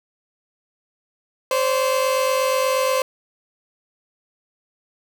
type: tone pair together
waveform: 30% pulse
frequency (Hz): 521.6 / 570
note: C5 / C#5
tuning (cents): -5 / +48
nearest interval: major second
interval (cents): 153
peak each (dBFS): -16 / -22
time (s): 1.51-3.02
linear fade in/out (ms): 2
effects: none